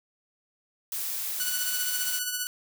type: noise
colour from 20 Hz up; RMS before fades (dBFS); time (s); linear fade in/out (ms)
blue; -32; 0.92-2.19; 2
type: tone with tremolo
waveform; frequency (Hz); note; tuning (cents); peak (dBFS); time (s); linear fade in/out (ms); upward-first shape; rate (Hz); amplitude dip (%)
5% pulse; 1480; F#6; 0; -15; 1.4-2.47; 0; triangle; 15; 55
effects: none